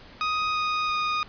sawtooth tone with pitch steps, 1250 / 1242.1 / 1234.2 Hz, D#6 / D#6 / D#6, +8 / -3 / -14 cents, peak -20 dBFS, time 0.21-1.23 s, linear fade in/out 0 ms, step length 340 ms, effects pink hiss -48 dBFS RMS until 1.28 s + resampled to 11025 Hz

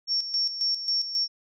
sine tone with tremolo, 5480 Hz, F8, 34 cents flat, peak -22 dBFS, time 0.07-1.28 s, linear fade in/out 50 ms, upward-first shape square, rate 3.7 Hz, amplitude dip 65%, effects none

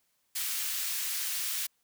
white high-pass noise, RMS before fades -33 dBFS, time 0.35-1.67 s, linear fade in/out 10 ms, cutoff 1800 Hz, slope 12 dB/octave, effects white hiss -74 dBFS RMS until 1.83 s

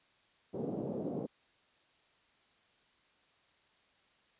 pink band-pass noise, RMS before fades -38 dBFS, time 0.53-1.27 s, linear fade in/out 20 ms, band 160 to 560 Hz, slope 24 dB/octave, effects white hiss -69 dBFS RMS until 4.39 s + resampled to 8000 Hz

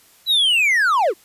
triangle linear sweep, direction down, 4000 to 310.3 Hz, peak -12 dBFS, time 0.26-1.14 s, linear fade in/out 50 ms, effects white hiss -52 dBFS RMS until 1.24 s + resampled to 32000 Hz

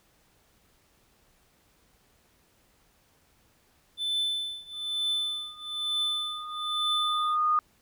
triangle tone with tremolo, 3520 Hz, A7, in tune, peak -23 dBFS, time 3.97-7.38 s, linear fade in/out 50 ms, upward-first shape triangle, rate 1.1 Hz, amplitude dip 95%
sine tone with exponential growth, 1229 Hz, D#6, 22 cents flat, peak -20 dBFS, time 4.73-7.59 s, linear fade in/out 1 ms, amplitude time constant 620 ms
effects pink hiss -65 dBFS RMS until 7.81 s

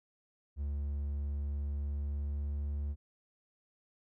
triangle tone with pitch glide, 71.6 to 72.35 Hz, D2 to D2, -43 to -25 cents, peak -31 dBFS, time 0.56-2.96 s, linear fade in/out 50 ms, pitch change +18 cents, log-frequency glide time 1.79-2.8 s, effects none

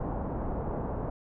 pink low-pass noise, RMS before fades -33 dBFS, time 0-1.1 s, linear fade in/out 5 ms, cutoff 960 Hz, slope 24 dB/octave, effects none

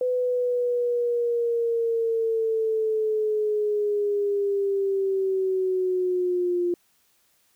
sine linear sweep, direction down, 503 to 349.2 Hz, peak -21 dBFS, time 0.01-6.74 s, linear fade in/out 2 ms, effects white hiss -65 dBFS RMS until 7.55 s

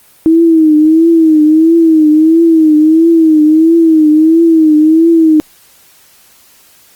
sine tone with vibrato, 318.6 Hz, D#4, 41 cents sharp, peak -3 dBFS, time 0.26-5.4 s, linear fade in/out 0 ms, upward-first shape triangle, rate 1.5 Hz, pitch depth 96 cents each way, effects white hiss -44 dBFS RMS until 6.95 s + Opus 32 kbps

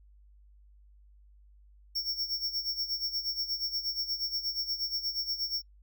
square tone with tremolo, 5470 Hz, F8, 37 cents flat, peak -29 dBFS, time 1.95-5.62 s, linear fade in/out 10 ms, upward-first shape sine, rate 8.4 Hz, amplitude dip 75%, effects noise-tail reverb RT60 0.1 s tail -24 dB re dry + added 50 Hz sine -55 dBFS peak until 5.82 s

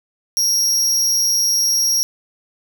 40% pulse tone with amplitude modulation, 5620 Hz, F8, 10 cents sharp, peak -10 dBFS, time 0.37-2.03 s, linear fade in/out 0 ms, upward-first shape sine, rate 199 Hz, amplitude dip 75%, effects none

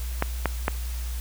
clicks, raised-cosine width 0.5 ms, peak -7 dBFS, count 3, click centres 0.224 / 0.457 / 0.681 s, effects added 60 Hz sine -28 dBFS peak until 1.2 s + white hiss -42 dBFS RMS until 1.2 s

